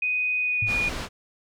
sine tone with pitch glide, 2494 to 2447 Hz, D#7 to D#7, +3 to -29 cents, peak -22 dBFS, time 0.02-0.89 s, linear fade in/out 5 ms, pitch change -32 cents, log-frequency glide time 0.4-0.77 s
sine tone with exponential decay, 108.4 Hz, A2, 25 cents flat, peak -24 dBFS, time 0.62-0.81 s, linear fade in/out 5 ms, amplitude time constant 40 ms
pink low-pass noise, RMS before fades -32 dBFS, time 0.66-1.09 s, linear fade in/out 50 ms, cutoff 5700 Hz, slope 12 dB/octave
effects none

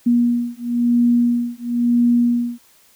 sine beating tone pair, 238.9 / 239.89 Hz, A#3 / A#3, +43 / +50 cents, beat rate 0.99 Hz, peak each -17 dBFS, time 0.06-2.59 s, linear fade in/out 10 ms, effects white hiss -53 dBFS RMS until 2.95 s

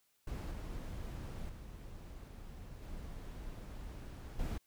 brown noise with level steps, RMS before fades -41 / -43 / -49 / -46 / -38 dBFS, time 0.27-4.58 s, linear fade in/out 5 ms, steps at 0.51 / 1.49 / 2.82 / 4.39 s, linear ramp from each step 5 ms, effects white hiss -75 dBFS RMS until 4.66 s

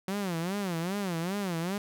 sawtooth tone with vibrato, 183.1 Hz, F#3, 18 cents flat, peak -26 dBFS, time 0.08-1.78 s, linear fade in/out 2 ms, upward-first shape sine, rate 2.5 Hz, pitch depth 200 cents each way, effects none

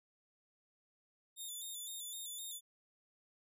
5% pulse tone with vibrato, 3586 Hz, A7, 32 cents sharp, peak -36 dBFS, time 1.36-2.61 s, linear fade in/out 50 ms, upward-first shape square, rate 3.9 Hz, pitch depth 48 cents each way, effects resampled to 32000 Hz

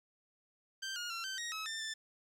15% pulse tone with pitch steps, 1565 / 1430 / 1361 / 1548 / 1881 / 1286 / 1791 / 1768 Hz, G6 / F6 / F6 / G6 / A#6 / E6 / A6 / A6, -3 / +41 / -45 / -22 / +15 / -43 / +30 / +8 cents, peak -32 dBFS, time 0.82-1.94 s, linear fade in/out 10 ms, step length 140 ms, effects low-pass 10000 Hz 12 dB/octave + 12-bit

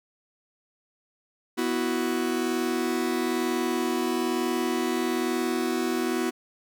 45% pulse chord, B suspended fourth, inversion none, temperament just, 246.9 / 329.3 / 370.4 Hz, B3 / E4 / F#4, 0 / -2 / +2 cents, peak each -29 dBFS, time 1.57-6.31 s, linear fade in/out 20 ms, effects none

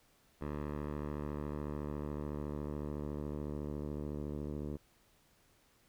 10% pulse tone with low-pass filter sweep, 73.9 Hz, D2, 11 cents sharp, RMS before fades -40 dBFS, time 0.41-4.77 s, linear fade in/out 5 ms, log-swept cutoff 1500 to 490 Hz, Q 0.83, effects pink hiss -69 dBFS RMS until 5.88 s

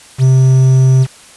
triangle tone with quantisation, 130.81 Hz, C3, in tune, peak -3 dBFS, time 0.18-1.07 s, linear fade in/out 50 ms, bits 5, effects white hiss -39 dBFS RMS until 1.36 s + resampled to 24000 Hz

